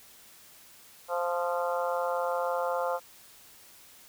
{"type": "harmonic tone with a mistuned harmonic", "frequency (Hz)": 174.6, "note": "F3", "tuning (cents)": 0, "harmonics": [3, 4, 5, 6, 7, 8], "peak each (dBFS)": [-30, -34, -35, -37, -38, -39], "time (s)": [1.08, 3], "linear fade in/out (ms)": 50, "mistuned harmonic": 8, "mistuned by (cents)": -21, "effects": ["white hiss -54 dBFS RMS until 4.08 s"]}